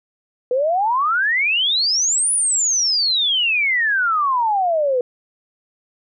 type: exponential two-way sweep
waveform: sine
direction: up then down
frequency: 482.9 to 9990 to 482.9 Hz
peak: -15 dBFS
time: 0.51-5.01 s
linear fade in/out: 2 ms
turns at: 2.32 s
effects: none